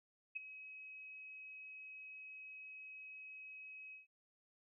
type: tone with ADSR envelope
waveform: sine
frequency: 2549 Hz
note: D#7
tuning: 41 cents sharp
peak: -37 dBFS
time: 0.35-4.07 s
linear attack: 16 ms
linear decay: 13 ms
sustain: -13 dB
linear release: 140 ms
effects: none